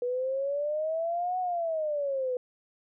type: exponential two-way sweep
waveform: sine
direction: up then down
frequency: 484.6 to 742 to 493.7 Hz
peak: -27 dBFS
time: 0.02-2.37 s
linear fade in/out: 2 ms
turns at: 1.39 s
effects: none